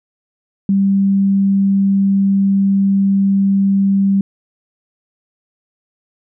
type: tone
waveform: sine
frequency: 196.3 Hz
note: G3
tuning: 3 cents sharp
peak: -10 dBFS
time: 0.69-4.21 s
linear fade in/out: 2 ms
effects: none